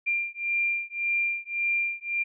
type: beating tone pair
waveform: sine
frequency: 2384 / 2385.8 Hz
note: D7 / D7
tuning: +25 / +27 cents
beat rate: 1.8 Hz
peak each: -28 dBFS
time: 0.06-2.24 s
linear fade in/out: 20 ms
effects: none